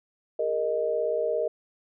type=chord; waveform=sine; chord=Ab suspended second; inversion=none; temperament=equal with one note detuned; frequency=408.9 / 466.2 / 622.3 Hz; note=Ab4 / Bb4 / Eb5; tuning=-27 / 0 / 0 cents; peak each=-33 / -27 / -27 dBFS; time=0.39-1.48 s; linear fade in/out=5 ms; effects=none